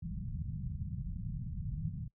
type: low-pass noise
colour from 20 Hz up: white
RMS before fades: -39 dBFS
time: 0.02-2.08 s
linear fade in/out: 10 ms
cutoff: 180 Hz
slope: 48 dB/octave
effects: noise-tail reverb RT60 0.1 s tail -23 dB re dry